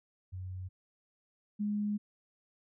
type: tone pair in turn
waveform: sine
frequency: 92.5 / 207.7 Hz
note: F#2 / G#3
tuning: 0 / 0 cents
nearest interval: octave + major second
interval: 1400 cents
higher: second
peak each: -38 / -30 dBFS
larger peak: second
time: 0.32-0.69 / 1.59-1.98 s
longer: second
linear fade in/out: 20 ms
effects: none